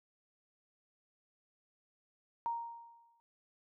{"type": "tone with exponential decay", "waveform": "sine", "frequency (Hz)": 932.3, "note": "A#5", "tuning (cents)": 0, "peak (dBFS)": -31, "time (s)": [2.46, 3.2], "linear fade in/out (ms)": 0, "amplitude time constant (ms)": 160, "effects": []}